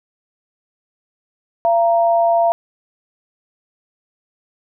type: tone pair together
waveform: sine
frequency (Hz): 680.8 / 932.3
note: F5 / A#5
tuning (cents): -44 / 0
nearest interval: perfect fourth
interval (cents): 544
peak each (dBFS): -12 / -20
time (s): 1.65-2.52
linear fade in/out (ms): 0
effects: none